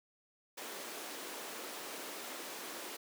pink high-pass noise, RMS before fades -45 dBFS, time 0.57-2.97 s, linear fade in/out 10 ms, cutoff 280 Hz, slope 24 dB/octave, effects none

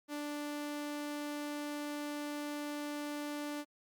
sawtooth tone, 293.7 Hz, D4, in tune, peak -34 dBFS, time 0.08-3.65 s, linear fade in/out 50 ms, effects Opus 48 kbps

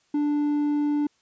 sine tone with hard clipping, 293.7 Hz, D4, in tune, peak -22 dBFS, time 0.14-1.07 s, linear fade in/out 5 ms, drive 3 dB, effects white hiss -66 dBFS RMS until 1.21 s + resampled to 16000 Hz

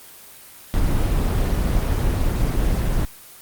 brown noise, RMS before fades -19 dBFS, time 0.74-3.05 s, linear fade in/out 0 ms, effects white hiss -43 dBFS RMS until 3.41 s + Opus 24 kbps

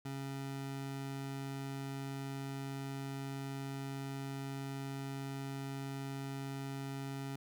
25% pulse tone, 136.8 Hz, C#3, 23 cents flat, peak -36 dBFS, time 0.05-7.36 s, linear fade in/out 5 ms, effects none

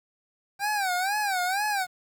25% pulse tone with vibrato, 779 Hz, G5, 11 cents flat, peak -21 dBFS, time 0.59-1.87 s, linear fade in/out 50 ms, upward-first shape sine, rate 2.1 Hz, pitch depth 150 cents each way, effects 9-bit

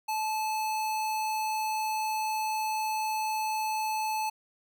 square tone, 868 Hz, A5, 24 cents flat, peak -29 dBFS, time 0.08-4.3 s, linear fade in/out 10 ms, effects none

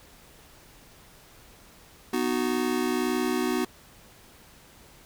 square chord, B major, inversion none, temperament just, 246.9 / 308.7 / 370.4 Hz, B3 / D#4 / F#4, 0 / -14 / +2 cents, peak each -29 / -31 / -29 dBFS, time 2.13-3.65 s, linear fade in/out 5 ms, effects pink hiss -53 dBFS RMS until 5.05 s

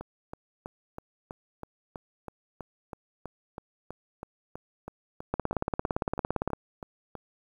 two click trains, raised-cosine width 1 ms, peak -24 / -13 dBFS, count 23 / 22, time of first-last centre 0.01-7.153 / 5.34-6.533 s, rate 3.08 / 17.6 Hz, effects 9-bit

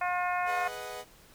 harmonic tone, 358.1 Hz, F4, 43 cents sharp, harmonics 2 / 3 / 4 / 5 / 6 / 7, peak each -30 / -34 / -36 / -38 / -40 / -41 dBFS, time 0.01-0.68 s, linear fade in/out 5 ms
sawtooth chord, G# minor seventh, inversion none, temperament equal, 415.3 / 493.9 / 622.3 / 740 Hz, G#4 / B4 / D#5 / F#5, 0 / 0 / 0 / 0 cents, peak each -42 / -39 / -40 / -39 dBFS, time 0.45-1.05 s, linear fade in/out 50 ms
effects pink hiss -57 dBFS RMS until 1.34 s

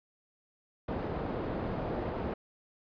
white low-pass noise, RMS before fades -35 dBFS, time 0.88-2.34 s, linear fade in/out 5 ms, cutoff 540 Hz, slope 12 dB/octave, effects resampled to 11025 Hz

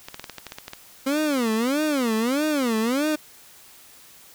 clicks, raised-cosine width 0.2 ms, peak -17 dBFS, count 11, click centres 0.085 / 0.144 / 0.196 / 0.242 / 0.297 / 0.383 / 0.467 / 0.521 / 0.585 / 0.681 / 0.734 s
30% pulse tone with vibrato, 260 Hz, C4, 11 cents flat, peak -18 dBFS, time 1.06-3.16 s, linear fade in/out 10 ms, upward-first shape sine, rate 1.6 Hz, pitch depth 300 cents each way
effects white hiss -49 dBFS RMS until 4.34 s

